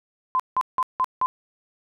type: tone bursts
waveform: sine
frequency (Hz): 1026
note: C6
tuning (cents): -34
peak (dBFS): -18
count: 5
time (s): 0.35-1.26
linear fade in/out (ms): 0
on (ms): 46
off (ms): 170
effects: none